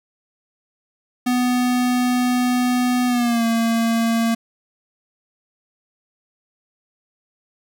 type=tone with pitch glide; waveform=square; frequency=248.2 to 228.9 Hz; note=B3 to A#3; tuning=+9 to -31 cents; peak=-17 dBFS; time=1.26-4.35 s; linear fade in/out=10 ms; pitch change=-140 cents; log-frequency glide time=3.07-3.45 s; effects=9-bit